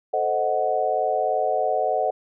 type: chord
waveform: sine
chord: A diminished seventh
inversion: none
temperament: equal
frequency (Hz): 440 / 523.3 / 622.3 / 740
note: A4 / C5 / Eb5 / Gb5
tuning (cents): 0 / 0 / 0 / 0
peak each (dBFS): -28 / -27 / -25 / -23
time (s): 0.13-2.11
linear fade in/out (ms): 10
effects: none